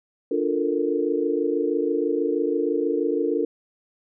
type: chord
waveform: sine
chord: Bb major seventh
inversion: first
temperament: equal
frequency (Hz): 293.7 / 349.2 / 440 / 466.2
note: D4 / F4 / A4 / Bb4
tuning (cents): 0 / 0 / 0 / 0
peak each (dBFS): -26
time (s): 0.31-3.45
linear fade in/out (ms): 5
effects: none